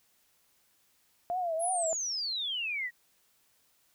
sine tone with vibrato, 688 Hz, F5, 26 cents flat, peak -29 dBFS, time 1.3-1.93 s, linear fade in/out 0 ms, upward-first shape triangle, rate 3 Hz, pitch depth 150 cents each way
sine exponential sweep, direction down, 11100 to 1868 Hz, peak -31 dBFS, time 1.59-2.91 s, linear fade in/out 50 ms
effects white hiss -69 dBFS RMS until 3.94 s

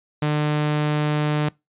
sawtooth tone, 150 Hz, D3, 37 cents sharp, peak -15 dBFS, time 0.22-1.49 s, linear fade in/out 5 ms, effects noise-tail reverb RT60 0.2 s tail -23 dB re dry + resampled to 8000 Hz

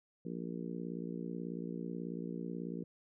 harmonic tone, 58.27 Hz, A#1, in tune, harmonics 3 / 4 / 5 / 6 / 7 / 8, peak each -42 / -44 / -46 / -48 / -49 / -50 dBFS, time 0.25-2.84 s, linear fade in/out 5 ms, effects none

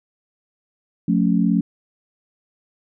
sine chord, F augmented, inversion none, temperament equal with one note detuned, 179.01 / 220 / 277.2 Hz, F3 / A3 / C#4, +43 / 0 / 0 cents, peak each -18 / -19 / -21 dBFS, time 1.08-1.61 s, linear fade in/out 5 ms, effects none

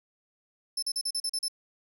30% pulse tone bursts, 5274 Hz, E8, in tune, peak -24 dBFS, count 8, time 0.77-1.483 s, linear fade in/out 5 ms, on 55 ms, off 39 ms, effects none

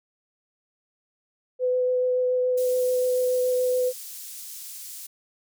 sine tone with vibrato, 503 Hz, B4, 32 cents sharp, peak -20 dBFS, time 1.59-3.93 s, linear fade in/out 50 ms, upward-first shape sine, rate 7 Hz, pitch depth 9 cents each way
pink high-pass noise, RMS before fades -39 dBFS, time 2.57-5.07 s, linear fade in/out 10 ms, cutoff 7200 Hz, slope 12 dB/octave
effects none

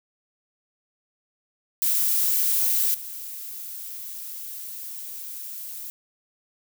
violet noise with level steps, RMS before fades -22 / -36 dBFS, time 1.82-5.9 s, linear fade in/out 0 ms, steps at 2.94 s, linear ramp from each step 5 ms, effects none

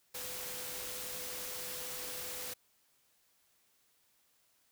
sine tone in noise, 499.7 Hz, B4, 20 cents sharp, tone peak -51 dBFS, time 0.14-2.54 s, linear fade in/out 10 ms, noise white, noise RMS -42 dBFS, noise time 0.14-2.54 s, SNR -12 dB, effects white hiss -72 dBFS RMS until 4.71 s

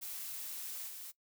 blue noise with level steps, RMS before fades -43 / -47 dBFS, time 0.01-1.12 s, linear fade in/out 20 ms, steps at 0.87 s, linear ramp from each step 20 ms, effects noise-tail reverb RT60 0.1 s tail -19 dB re dry

